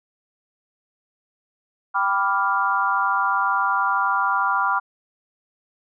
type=chord; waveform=sine; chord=G dominant seventh; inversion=none; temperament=equal; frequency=784 / 987.8 / 1174.7 / 1396.9 Hz; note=G5 / B5 / D6 / F6; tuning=0 / 0 / 0 / 0 cents; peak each=-26 / -23 / -23 / -23 dBFS; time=1.94-4.8 s; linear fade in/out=20 ms; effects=none